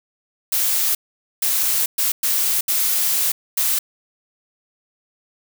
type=noise bursts at uneven times; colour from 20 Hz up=blue; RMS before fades=-19 dBFS; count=6; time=0.52-0.95 / 1.42-1.86 / 1.98-2.12 / 2.23-2.61 / 2.68-3.32 / 3.57-3.79 s; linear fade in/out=5 ms; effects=none